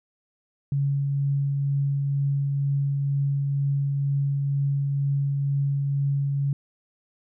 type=tone with tremolo; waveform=sine; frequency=140 Hz; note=C#3; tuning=18 cents sharp; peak=-20 dBFS; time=0.72-6.53 s; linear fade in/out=2 ms; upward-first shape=triangle; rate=2.1 Hz; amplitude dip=25%; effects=none